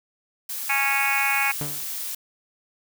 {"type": "noise", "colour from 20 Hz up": "blue", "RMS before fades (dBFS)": -31, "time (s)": [0.49, 2.15], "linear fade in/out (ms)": 5}
{"type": "harmonic tone", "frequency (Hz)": 276, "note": "C#4", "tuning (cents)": -7, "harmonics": [3, 4, 5, 6, 7, 8, 9, 10], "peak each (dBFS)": [-28, -32, -32, -29, -33, -25, -25, -34], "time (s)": [0.69, 1.52], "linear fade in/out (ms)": 10}
{"type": "tone with exponential decay", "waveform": "sawtooth", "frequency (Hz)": 146.83, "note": "D3", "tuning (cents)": 0, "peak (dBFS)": -22, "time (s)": [1.61, 1.91], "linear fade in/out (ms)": 0, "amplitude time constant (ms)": 64}
{"effects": []}